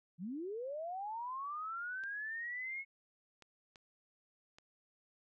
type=linear sweep; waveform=sine; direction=up; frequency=155.56 to 2198 Hz; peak=-39 dBFS; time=0.18-2.85 s; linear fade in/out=50 ms
type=clicks; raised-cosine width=0.2 ms; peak=-39 dBFS; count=4; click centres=2.037 / 3.423 / 3.758 / 4.585 s
effects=none